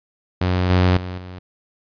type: tone with level steps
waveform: sawtooth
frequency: 91 Hz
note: F#2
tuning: 28 cents flat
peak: -13 / -9 / -23 / -29 dBFS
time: 0.41-1.39 s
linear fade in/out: 5 ms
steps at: 0.7 / 0.97 / 1.18 s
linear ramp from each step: 2 ms
effects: resampled to 11025 Hz